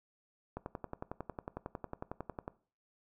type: click train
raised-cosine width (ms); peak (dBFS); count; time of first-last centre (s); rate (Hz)
1; -25; 22; 0.57-2.479; 11
effects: noise-tail reverb RT60 0.4 s tail -19 dB re dry